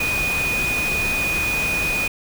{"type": "tone in noise", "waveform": "sine", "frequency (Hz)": 2476, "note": "D#7", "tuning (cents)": -9, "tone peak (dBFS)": -20, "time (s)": [0, 2.08], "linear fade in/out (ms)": 5, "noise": "pink", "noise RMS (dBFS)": -27, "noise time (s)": [0, 2.08], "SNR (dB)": 4, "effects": []}